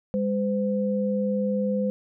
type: tone pair together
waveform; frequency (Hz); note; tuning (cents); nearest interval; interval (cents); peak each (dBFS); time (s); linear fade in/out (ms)
sine; 202.4 / 510; G#3 / C5; -44 / -44; octave + major third; 1600; -24 / -26; 0.14-1.9; 0
effects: none